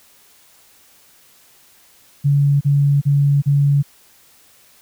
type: tone bursts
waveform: sine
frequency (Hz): 142.1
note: C#3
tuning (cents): +43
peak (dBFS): -11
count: 4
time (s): 2.24-3.828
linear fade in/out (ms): 20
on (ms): 370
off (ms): 36
effects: white hiss -51 dBFS RMS until 4.81 s